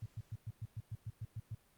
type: tone bursts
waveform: sine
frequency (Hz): 109.7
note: A2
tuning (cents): -5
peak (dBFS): -39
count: 11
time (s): 0.02-1.549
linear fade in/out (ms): 5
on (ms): 39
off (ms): 110
effects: pink hiss -70 dBFS RMS until 1.77 s + Opus 48 kbps